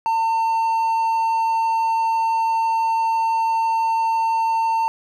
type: tone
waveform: triangle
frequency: 903 Hz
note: A5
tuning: 45 cents sharp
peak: -15 dBFS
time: 0.06-4.88 s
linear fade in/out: 0 ms
effects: none